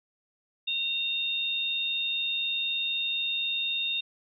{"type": "tone pair together", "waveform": "sine", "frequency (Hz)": [2752, 3673], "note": ["F7", "A#7"], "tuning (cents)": [-26, -26], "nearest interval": "perfect fourth", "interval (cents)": 500, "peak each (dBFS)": [-32, -28], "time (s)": [0.67, 4.01], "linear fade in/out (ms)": 10, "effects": []}